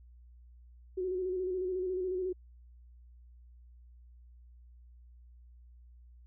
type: tone with vibrato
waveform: sine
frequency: 369.2 Hz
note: F#4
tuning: 4 cents flat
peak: -31 dBFS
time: 0.97-2.33 s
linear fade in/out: 10 ms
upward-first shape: square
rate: 14 Hz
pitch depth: 34 cents each way
effects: added 60 Hz sine -53 dBFS peak until 6.26 s